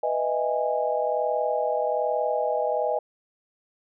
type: chord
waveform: sine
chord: E major seventh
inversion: second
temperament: just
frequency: 494.4 / 618.1 / 659.3 / 824.1 Hz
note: B4 / D#5 / E5 / G#5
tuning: +2 / -12 / 0 / -14 cents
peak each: -28 / -26 / -31 / -28 dBFS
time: 0.03-2.99 s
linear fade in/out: 5 ms
effects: none